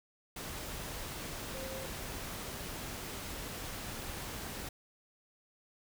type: tone in noise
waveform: sine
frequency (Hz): 530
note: C5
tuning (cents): +22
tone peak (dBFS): -43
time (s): 1.54-1.86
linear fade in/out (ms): 5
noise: pink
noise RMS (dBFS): -42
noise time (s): 0.36-4.69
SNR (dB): -4
effects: none